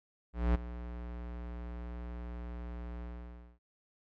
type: tone with ADSR envelope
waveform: square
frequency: 59.6 Hz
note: A#1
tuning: 39 cents sharp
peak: -24 dBFS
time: 0.33-3.59 s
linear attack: 220 ms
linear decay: 10 ms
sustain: -16 dB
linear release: 570 ms
effects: low-pass 2000 Hz 12 dB/octave + MP3 96 kbps